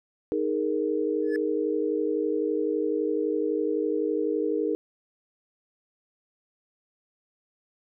sine chord, D# suspended fourth, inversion none, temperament just, 311.1 / 414.8 / 466.7 Hz, D#4 / G#4 / A#4, 0 / -2 / +2 cents, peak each -28 dBFS, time 0.32-4.75 s, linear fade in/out 0 ms
triangle tone with exponential growth, 1723 Hz, A6, 37 cents flat, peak -28 dBFS, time 1.22-1.36 s, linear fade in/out 1 ms, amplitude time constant 29 ms
effects none

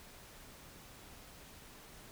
silence, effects pink hiss -55 dBFS RMS until 2.11 s

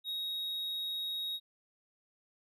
triangle tone, 3775 Hz, A#7, 21 cents sharp, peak -33 dBFS, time 0.04-1.4 s, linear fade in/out 50 ms, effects none

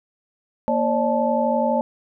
sine tone cluster, 234 / 545 / 597 / 871 Hz, A#3 / C#5 / D5 / A5, +7 / -29 / +28 / -18 cents, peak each -23 dBFS, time 0.68-1.81 s, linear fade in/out 0 ms, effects none

